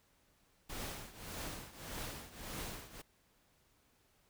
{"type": "noise with tremolo", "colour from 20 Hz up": "pink", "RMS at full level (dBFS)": -42, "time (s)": [0.69, 3.02], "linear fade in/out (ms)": 10, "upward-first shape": "triangle", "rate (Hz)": 1.7, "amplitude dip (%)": 85, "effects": ["pink hiss -72 dBFS RMS until 4.29 s"]}